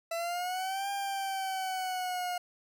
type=linear two-way sweep; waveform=40% pulse; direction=up then down; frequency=663 to 800 to 713 Hz; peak=-31 dBFS; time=0.11-2.38 s; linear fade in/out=5 ms; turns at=0.9 s; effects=none